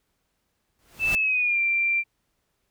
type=noise with exponential growth; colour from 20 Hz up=pink; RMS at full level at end=-29 dBFS; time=0.79-1.15 s; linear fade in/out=0 ms; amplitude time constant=78 ms
type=tone with pitch glide; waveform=sine; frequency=2637 to 2363 Hz; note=E7 to D7; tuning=0 to +10 cents; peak=-20 dBFS; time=0.99-2.04 s; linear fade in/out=50 ms; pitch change=-190 cents; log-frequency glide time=1.14-1.6 s
effects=pink hiss -74 dBFS RMS until 2.7 s